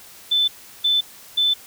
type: tone bursts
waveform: sine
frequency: 3520 Hz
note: A7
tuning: in tune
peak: -15 dBFS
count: 3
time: 0.31-1.54 s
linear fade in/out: 10 ms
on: 170 ms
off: 360 ms
effects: white hiss -44 dBFS RMS until 1.66 s